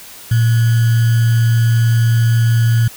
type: tone with sample-and-hold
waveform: sine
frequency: 115 Hz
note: A#2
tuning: 23 cents flat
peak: -9 dBFS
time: 0.31-2.88 s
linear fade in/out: 5 ms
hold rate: 1575 Hz
effects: white hiss -36 dBFS RMS until 2.96 s